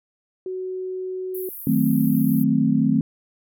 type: tone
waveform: sine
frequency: 372 Hz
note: F#4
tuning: 9 cents sharp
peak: -26 dBFS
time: 0.46-1.49 s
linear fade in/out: 2 ms
type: band-pass noise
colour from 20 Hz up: pink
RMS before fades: -36 dBFS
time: 1.34-2.44 s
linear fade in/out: 10 ms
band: 12000 to 16000 Hz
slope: 48 dB/octave
type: chord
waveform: sine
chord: D# diminished seventh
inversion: none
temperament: equal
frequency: 155.56 / 185 / 220 / 261.6 Hz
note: D#3 / F#3 / A3 / C4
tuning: 0 / 0 / 0 / 0 cents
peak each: -23 / -25 / -20 / -20 dBFS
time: 1.67-3.01 s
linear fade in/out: 2 ms
effects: none